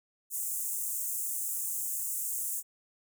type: high-pass noise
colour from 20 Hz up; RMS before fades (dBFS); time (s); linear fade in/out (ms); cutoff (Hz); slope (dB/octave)
pink; -34; 0.3-2.63; 50; 7100; 48
effects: none